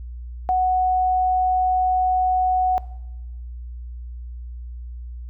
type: tone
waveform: sine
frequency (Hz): 740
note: F#5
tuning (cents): 0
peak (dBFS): -16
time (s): 0.49-2.78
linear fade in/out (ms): 0
effects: noise-tail reverb RT60 0.9 s tail -19 dB re dry + added 60 Hz sine -31 dBFS peak until 5.29 s